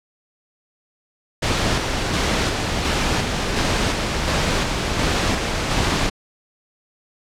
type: noise with tremolo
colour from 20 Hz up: pink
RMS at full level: -19 dBFS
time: 1.42-6.1 s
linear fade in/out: 10 ms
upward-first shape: square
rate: 1.4 Hz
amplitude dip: 30%
effects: low-pass 6000 Hz 12 dB/octave